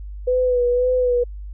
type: tone with vibrato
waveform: sine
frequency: 496.2 Hz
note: B4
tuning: 8 cents sharp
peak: -15 dBFS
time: 0.27-1.24 s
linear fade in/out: 10 ms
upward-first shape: sine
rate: 1.9 Hz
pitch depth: 37 cents each way
effects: added 50 Hz sine -30 dBFS peak until 1.53 s